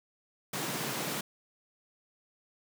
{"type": "high-pass noise", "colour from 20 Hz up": "pink", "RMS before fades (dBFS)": -35, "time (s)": [0.53, 1.21], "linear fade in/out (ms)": 5, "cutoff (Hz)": 120, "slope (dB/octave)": 96, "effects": []}